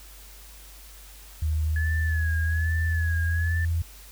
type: tone with pitch glide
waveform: sine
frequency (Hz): 77.78 to 83.36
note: D#2 to E2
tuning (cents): 0 to +20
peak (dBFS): -22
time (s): 1.42-3.82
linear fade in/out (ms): 5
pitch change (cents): +120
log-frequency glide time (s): 1.6-3.6
type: tone with vibrato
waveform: sine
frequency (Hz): 1700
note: G#6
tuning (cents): +40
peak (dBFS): -30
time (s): 1.76-3.65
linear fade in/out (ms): 2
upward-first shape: sine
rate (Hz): 1.2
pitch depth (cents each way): 72
effects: added 50 Hz sine -46 dBFS peak until 4.11 s + white hiss -49 dBFS RMS until 4.11 s